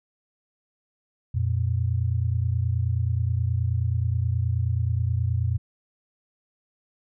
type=tone pair together; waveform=sine; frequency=88.3 / 117.72 Hz; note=F2 / A#2; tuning=+20 / +17 cents; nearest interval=perfect fourth; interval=497 cents; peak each=-24 dBFS; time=1.34-5.58 s; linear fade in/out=10 ms; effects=none